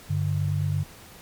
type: tone pair together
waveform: sine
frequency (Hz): 98 / 146.83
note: G2 / D3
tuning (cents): 0 / 0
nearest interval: perfect fifth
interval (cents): 700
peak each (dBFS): -25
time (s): 0.09-0.84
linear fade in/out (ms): 20
effects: pink hiss -47 dBFS RMS until 1.21 s + MP3 96 kbps